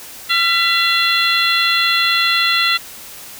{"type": "harmonic tone with a mistuned harmonic", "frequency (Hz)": 683, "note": "F5", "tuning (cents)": -39, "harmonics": [2, 3, 4, 5, 6], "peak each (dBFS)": [-19, -19, -19, -19, -19], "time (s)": [0.29, 2.78], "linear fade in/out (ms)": 20, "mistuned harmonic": 3, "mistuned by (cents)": -51, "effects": ["white hiss -35 dBFS RMS until 3.39 s"]}